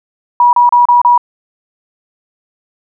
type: tone bursts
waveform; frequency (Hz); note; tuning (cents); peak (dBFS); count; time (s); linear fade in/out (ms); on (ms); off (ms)
sine; 967; B5; -37; -4; 5; 0.4-1.178; 2; 130; 32
effects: none